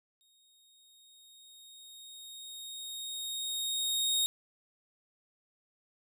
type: tone with exponential growth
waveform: sawtooth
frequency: 3729 Hz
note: A#7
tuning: in tune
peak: -23 dBFS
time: 0.21-4.26 s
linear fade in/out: 0 ms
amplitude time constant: 880 ms
effects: none